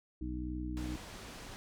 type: harmonic tone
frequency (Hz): 61.74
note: B1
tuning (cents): 0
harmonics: 1 / 2 / 3 / 4 / 5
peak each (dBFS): -39 / -47 / -47 / -47 / -40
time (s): 0.21-0.96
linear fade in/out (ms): 5
type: low-pass noise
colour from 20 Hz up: pink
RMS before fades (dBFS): -48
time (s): 0.77-1.56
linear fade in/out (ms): 0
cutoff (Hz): 7800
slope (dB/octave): 12
effects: none